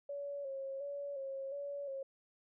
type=tone with vibrato; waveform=sine; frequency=554.4 Hz; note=C#5; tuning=in tune; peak=-39 dBFS; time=0.09-2.03 s; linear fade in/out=5 ms; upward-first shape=square; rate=1.4 Hz; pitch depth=41 cents each way; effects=none